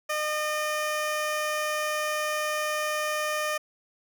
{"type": "tone", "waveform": "15% pulse", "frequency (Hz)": 608, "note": "D#5", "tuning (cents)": -40, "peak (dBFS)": -20, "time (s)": [0.09, 3.58], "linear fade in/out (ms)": 10, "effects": []}